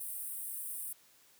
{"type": "high-pass noise", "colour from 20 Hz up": "pink", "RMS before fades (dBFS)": -41, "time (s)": [0, 0.93], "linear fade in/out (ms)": 5, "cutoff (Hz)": 8500, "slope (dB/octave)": 96, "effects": ["white hiss -64 dBFS RMS until 1.39 s", "high-pass 80 Hz 12 dB/octave"]}